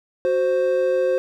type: tone pair together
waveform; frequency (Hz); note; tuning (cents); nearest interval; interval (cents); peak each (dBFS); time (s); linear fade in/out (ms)
triangle; 370 / 523.3; F#4 / C5; 0 / 0; tritone; 600; -21 / -16; 0.25-1.18; 0
effects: none